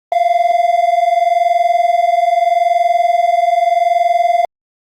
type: tone pair together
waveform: triangle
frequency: 682 / 702.8 Hz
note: F5 / F5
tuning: -41 / +11 cents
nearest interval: minor second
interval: 52 cents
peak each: -11 dBFS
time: 0.12-4.45 s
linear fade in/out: 2 ms
effects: Opus 24 kbps